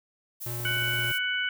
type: noise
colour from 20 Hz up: violet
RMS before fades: -37 dBFS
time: 0.4-1.19 s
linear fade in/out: 20 ms
type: tone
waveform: square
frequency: 119.3 Hz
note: A#2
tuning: 41 cents sharp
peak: -34 dBFS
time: 0.46-1.12 s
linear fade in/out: 5 ms
type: click train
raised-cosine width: 2 ms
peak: -32 dBFS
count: 10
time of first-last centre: 0.6-1.103 s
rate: 17.9 Hz
type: harmonic tone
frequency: 745 Hz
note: F#5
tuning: 12 cents sharp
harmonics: 2 / 3 / 4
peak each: -28 / -33 / -31 dBFS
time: 0.65-1.49 s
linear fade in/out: 2 ms
effects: none